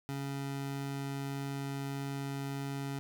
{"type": "tone", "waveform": "25% pulse", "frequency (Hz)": 138.59, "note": "C#3", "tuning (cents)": 0, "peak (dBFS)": -32, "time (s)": [0.09, 2.99], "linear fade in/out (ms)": 0, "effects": []}